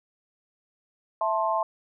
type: chord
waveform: sine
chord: A minor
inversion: second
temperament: just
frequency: 660 / 880 / 1056 Hz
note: E5 / A5 / C6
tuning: +2 / 0 / +16 cents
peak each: -27 dBFS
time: 1.21-1.63 s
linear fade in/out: 2 ms
effects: none